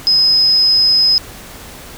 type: tone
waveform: sine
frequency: 5070 Hz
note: D#8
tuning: 32 cents sharp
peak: -8 dBFS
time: 0.07-1.18 s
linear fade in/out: 0 ms
effects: pink hiss -34 dBFS RMS until 1.97 s